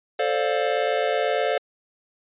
square chord, D minor seventh, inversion second, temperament just, 440.5 / 528.6 / 587.3 / 704.8 Hz, A4 / C5 / D5 / F5, +2 / +18 / 0 / +16 cents, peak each -27 dBFS, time 0.19-1.58 s, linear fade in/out 5 ms, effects resampled to 8000 Hz

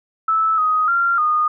sine tone with pitch steps, 1310 / 1253 / 1382 / 1228 Hz, E6 / D#6 / F6 / D#6, -11 / +12 / -19 / -23 cents, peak -14 dBFS, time 0.28-1.48 s, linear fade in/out 5 ms, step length 300 ms, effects none

